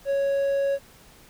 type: tone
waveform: triangle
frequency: 554.4 Hz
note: C#5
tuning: in tune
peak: -19 dBFS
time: 0.05-0.79 s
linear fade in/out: 50 ms
effects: pink hiss -52 dBFS RMS until 1.29 s

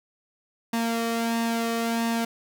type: tone with flanger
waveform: sawtooth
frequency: 230.3 Hz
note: A#3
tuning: 21 cents flat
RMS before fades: -26 dBFS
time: 0.73-2.25 s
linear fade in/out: 5 ms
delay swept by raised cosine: 1.1 to 1.63 ms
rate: 1.5 Hz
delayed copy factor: +0.55
effects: none

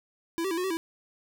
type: tone with pitch steps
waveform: square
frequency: 333 / 385.1 / 331 / 363.1 / 382.1 / 329.7 Hz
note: E4 / G4 / E4 / F#4 / G4 / E4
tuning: +18 / -31 / +7 / -33 / -44 / 0 cents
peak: -28 dBFS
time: 0.38-0.77 s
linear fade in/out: 0 ms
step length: 65 ms
effects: none

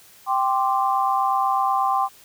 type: chord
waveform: sine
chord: G suspended fourth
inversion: none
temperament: equal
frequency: 784 / 1046.5 / 1174.7 Hz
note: G5 / C6 / D6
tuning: 0 / 0 / 0 cents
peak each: -21 / -22 / -25 dBFS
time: 0.26-2.09 s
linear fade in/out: 50 ms
effects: white hiss -50 dBFS RMS until 2.24 s

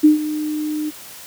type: tone with ADSR envelope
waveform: sine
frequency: 304.2 Hz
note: D#4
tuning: 39 cents flat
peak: -5 dBFS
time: 0.03-0.91 s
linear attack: 18 ms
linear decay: 130 ms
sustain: -15 dB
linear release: 25 ms
effects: white hiss -38 dBFS RMS until 1.26 s + high-pass 80 Hz 12 dB/octave

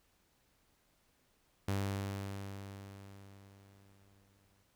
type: tone with exponential decay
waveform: sawtooth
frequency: 98.7 Hz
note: G2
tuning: 12 cents sharp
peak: -28 dBFS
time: 1.68-4.63 s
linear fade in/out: 5 ms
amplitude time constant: 640 ms
effects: pink hiss -73 dBFS RMS until 4.75 s

